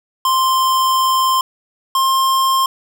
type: tone pair in turn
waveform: square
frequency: 1046.5 / 1061.1 Hz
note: C6 / C6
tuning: 0 / +24 cents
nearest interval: unison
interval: 24 cents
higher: second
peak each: -13 dBFS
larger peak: neither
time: 0.25-1.41 / 1.95-2.66 s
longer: first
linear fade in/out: 2 ms
effects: none